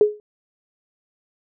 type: tone with exponential decay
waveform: sine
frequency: 420 Hz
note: G#4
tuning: 19 cents sharp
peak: -7 dBFS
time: 0.01-0.2 s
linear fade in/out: 1 ms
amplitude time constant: 41 ms
effects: none